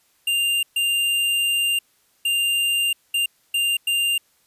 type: tone bursts at uneven times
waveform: square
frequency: 2794 Hz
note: F7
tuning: in tune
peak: -19 dBFS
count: 6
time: 0.27-0.63 / 0.76-1.79 / 2.25-2.93 / 3.14-3.26 / 3.54-3.77 / 3.87-4.18 s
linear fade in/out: 5 ms
effects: white hiss -62 dBFS RMS until 4.46 s + resampled to 32000 Hz